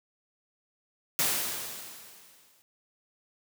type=noise with exponential decay; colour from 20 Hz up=white; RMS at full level=-25 dBFS; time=1.19-2.62 s; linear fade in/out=0 ms; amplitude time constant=310 ms; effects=high-pass 100 Hz 12 dB/octave